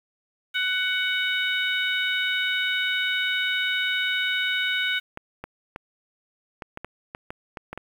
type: harmonic tone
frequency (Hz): 745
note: F#5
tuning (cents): +12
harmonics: 2 / 3 / 4 / 5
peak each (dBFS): -26 / -28 / -29 / -30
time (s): 0.54-5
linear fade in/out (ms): 20
type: clicks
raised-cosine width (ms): 0.5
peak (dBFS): -19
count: 11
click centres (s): 5.174 / 5.44 / 5.761 / 6.622 / 6.774 / 6.846 / 7.149 / 7.305 / 7.572 / 7.73 / 7.776
effects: 8-bit